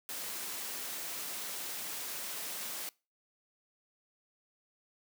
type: high-pass noise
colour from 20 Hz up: white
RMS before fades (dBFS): -40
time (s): 0.09-2.89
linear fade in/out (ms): 0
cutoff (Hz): 200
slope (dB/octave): 12
effects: noise-tail reverb RT60 0.3 s tail -24 dB re dry